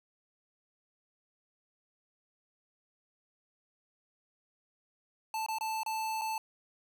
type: tone with dropouts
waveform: square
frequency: 880 Hz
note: A5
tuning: in tune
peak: -33 dBFS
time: 5.34-6.38 s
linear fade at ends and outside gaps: 2 ms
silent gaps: 5.463-5.485 / 5.585-5.609 / 5.833-5.862 / 6.213-6.217 s
effects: none